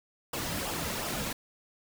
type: noise with flanger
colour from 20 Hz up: pink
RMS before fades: -34 dBFS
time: 0.33-1.33 s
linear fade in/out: 5 ms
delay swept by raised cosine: 0.47 to 2.77 ms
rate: 2.8 Hz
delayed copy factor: -0.55
effects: none